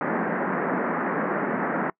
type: band-pass noise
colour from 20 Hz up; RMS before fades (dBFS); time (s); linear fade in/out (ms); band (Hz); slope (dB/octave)
pink; -26; 0.01-1.9; 2; 170 to 1900; 48
effects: noise-tail reverb RT60 0.1 s tail -24 dB re dry